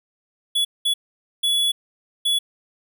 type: tone bursts at uneven times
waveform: square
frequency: 3400 Hz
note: G#7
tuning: 40 cents sharp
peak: -18 dBFS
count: 4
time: 0.55-0.65 / 0.85-0.94 / 1.43-1.72 / 2.25-2.39 s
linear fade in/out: 10 ms
effects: none